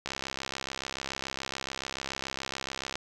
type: click train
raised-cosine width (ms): 0.2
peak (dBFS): -16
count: 195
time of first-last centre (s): 0.06-2.956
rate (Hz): 67
effects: none